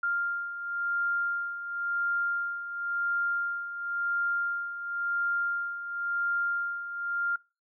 sine beating tone pair, 1396.9 / 1397.85 Hz, F6 / F6, 0 / +1 cents, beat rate 0.95 Hz, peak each -35 / -29 dBFS, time 0.03-7.36 s, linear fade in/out 5 ms, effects noise-tail reverb RT60 0.3 s tail -24 dB re dry

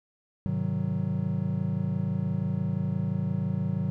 triangle chord, Ab dominant seventh, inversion none, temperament just, 103.83 / 129.78 / 155.74 / 186.89 Hz, Ab2 / C3 / Eb3 / Gb3, 0 / -14 / +2 / +18 cents, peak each -31 / -31 / -29 / -28 dBFS, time 0.46-3.9 s, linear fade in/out 0 ms, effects none

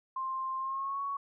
sine tone with pitch glide, 1053 to 1115.6 Hz, C6 to C#6, +11 to +11 cents, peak -32 dBFS, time 0.16-1.17 s, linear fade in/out 5 ms, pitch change +100 cents, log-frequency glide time 0.58-1.02 s, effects none

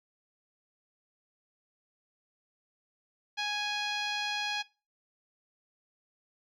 10% pulse tone with low-pass filter, 830.6 Hz, G#5, in tune, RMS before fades -33 dBFS, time 3.37-4.63 s, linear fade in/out 20 ms, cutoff 4400 Hz, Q 1.2, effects noise-tail reverb RT60 0.3 s tail -20 dB re dry

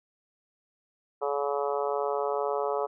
harmonic tone, 142.2 Hz, C#3, 45 cents sharp, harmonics 3 / 4 / 5 / 6 / 7 / 8 / 9, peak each -30 / -32 / -34 / -36 / -37 / -38 / -39 dBFS, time 1.21-2.87 s, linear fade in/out 20 ms, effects none

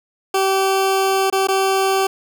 20% pulse tone with dropouts, 385.8 Hz, G4, 28 cents flat, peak -10 dBFS, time 0.34-2.07 s, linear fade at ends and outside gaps 5 ms, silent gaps 1.301-1.325 / 1.472-1.485 s, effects none

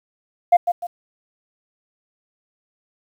sine tone with echo, 701 Hz, F5, 6 cents sharp, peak -6 dBFS, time 0.52-0.57 s, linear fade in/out 10 ms, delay 150 ms, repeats 2, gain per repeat -9 dB, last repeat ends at 0.87 s, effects tanh soft clip ceiling -6 dBFS + 8-bit

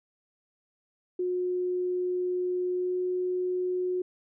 sine tone with pitch glide, 361.7 to 364 Hz, F#4 to F#4, -39 to -28 cents, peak -26 dBFS, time 1.19-4.02 s, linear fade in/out 5 ms, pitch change +11 cents, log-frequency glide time 2.73-2.97 s, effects none

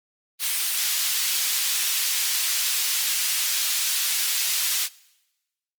pink high-pass noise, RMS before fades -24 dBFS, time 0.39-4.89 s, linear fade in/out 50 ms, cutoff 3100 Hz, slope 12 dB/octave, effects noise-tail reverb RT60 1.0 s tail -22 dB re dry + Opus 32 kbps

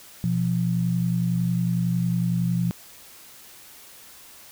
sine tone pair together, 123 / 173.95 Hz, B2 / F3, -7 / -7 cents, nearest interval tritone, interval 600 cents, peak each -25 / -22 dBFS, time 0.24-2.71 s, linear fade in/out 0 ms, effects white hiss -47 dBFS RMS until 4.51 s

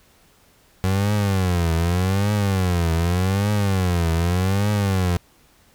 30% pulse tone with vibrato, 92.5 Hz, F#2, in tune, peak -15 dBFS, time 0.84-5.17 s, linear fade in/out 0 ms, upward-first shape triangle, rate 0.84 Hz, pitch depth 230 cents each way, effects pink hiss -56 dBFS RMS until 5.74 s

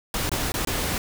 pink noise with dropouts, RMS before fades -26 dBFS, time 0.14-0.98 s, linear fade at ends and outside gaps 2 ms, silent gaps 0.294-0.316 / 0.52-0.54 / 0.65-0.672 s, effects none

